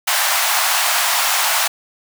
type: high-pass noise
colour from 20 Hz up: pink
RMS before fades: -17 dBFS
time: 0.07-1.68 s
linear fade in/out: 10 ms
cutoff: 690 Hz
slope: 48 dB/octave
effects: none